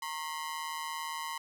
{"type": "ring-modulated tone", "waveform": "sawtooth", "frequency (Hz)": 1004, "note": "B5", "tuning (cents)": 28, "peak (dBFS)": -29, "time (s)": [0.02, 1.38], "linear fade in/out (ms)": 5, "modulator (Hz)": 78.8, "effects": []}